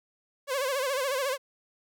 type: tone with vibrato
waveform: sawtooth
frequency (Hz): 537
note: C5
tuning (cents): +45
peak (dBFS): -23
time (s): 0.47-1.38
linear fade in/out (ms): 50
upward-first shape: sine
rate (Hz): 14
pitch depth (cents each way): 110
effects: none